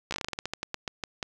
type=slowing click train; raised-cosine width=0.2 ms; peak=-14 dBFS; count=17; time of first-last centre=0.11-1.228 s; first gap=14 ms; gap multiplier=1.19; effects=none